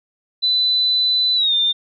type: tone with pitch glide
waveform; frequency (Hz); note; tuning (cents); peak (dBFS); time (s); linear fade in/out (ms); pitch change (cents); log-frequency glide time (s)
sine; 4000 to 3605; B7 to A7; +21 to +41; -14; 0.42-1.73; 20; -180; 1.35-1.54
effects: none